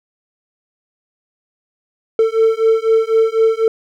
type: beating tone pair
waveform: triangle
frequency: 445.2 / 449.2 Hz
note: A4 / A4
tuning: +20 / +36 cents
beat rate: 4 Hz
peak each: -12 dBFS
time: 2.19-3.68 s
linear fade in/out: 2 ms
effects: none